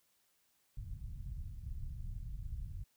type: low-pass noise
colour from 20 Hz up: pink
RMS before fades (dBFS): -43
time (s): 0.77-2.84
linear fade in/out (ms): 5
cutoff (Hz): 120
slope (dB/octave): 24
effects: white hiss -75 dBFS RMS until 2.96 s